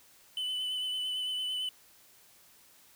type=tone with vibrato; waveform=triangle; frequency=3010 Hz; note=F#7; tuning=29 cents sharp; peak=-30 dBFS; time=0.37-1.69 s; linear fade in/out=2 ms; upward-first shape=sine; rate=8.9 Hz; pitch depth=22 cents each way; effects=white hiss -60 dBFS RMS until 2.95 s